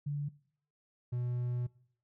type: tone pair in turn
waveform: sine / triangle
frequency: 144.7 / 122.59 Hz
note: D3 / B2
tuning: -25 / -12 cents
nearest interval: minor third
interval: 287 cents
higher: first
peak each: -32 / -30 dBFS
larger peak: second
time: 0.06-0.29 / 1.12-1.67 s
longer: second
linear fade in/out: 10 ms
effects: noise-tail reverb RT60 0.6 s tail -21 dB re dry